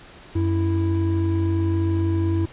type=tone pair together; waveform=triangle; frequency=92.5 / 329.6 Hz; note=F#2 / E4; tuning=0 / 0 cents; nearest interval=octave + minor seventh; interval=2200 cents; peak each=-18 / -21 dBFS; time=0.35-2.46 s; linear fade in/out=10 ms; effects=pink hiss -45 dBFS RMS until 2.52 s + resampled to 8000 Hz